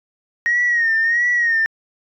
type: tone with vibrato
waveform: sine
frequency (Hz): 1869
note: A#6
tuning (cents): +4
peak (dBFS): -13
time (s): 0.46-1.66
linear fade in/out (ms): 0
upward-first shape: sine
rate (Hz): 1.5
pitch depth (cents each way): 72
effects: tanh soft clip ceiling -10 dBFS